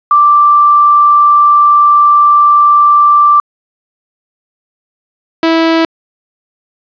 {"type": "tone pair in turn", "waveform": ["sine", "sawtooth"], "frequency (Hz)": [1174.7, 327.3], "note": ["D6", "E4"], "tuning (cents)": [0, -12], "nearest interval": "octave + minor seventh", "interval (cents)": 2212, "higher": "first", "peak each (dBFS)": -3, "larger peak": "neither", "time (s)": [[0.11, 3.4], [5.43, 5.85]], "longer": "first", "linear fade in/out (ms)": 2, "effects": ["resampled to 11025 Hz", "7-bit"]}